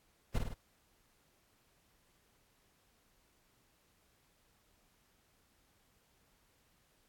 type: noise with echo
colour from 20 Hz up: brown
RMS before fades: -31 dBFS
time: 0.34-0.39 s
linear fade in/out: 10 ms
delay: 51 ms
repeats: 3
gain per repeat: -4 dB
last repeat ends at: 0.543 s
effects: pink hiss -72 dBFS RMS until 7.08 s + AAC 64 kbps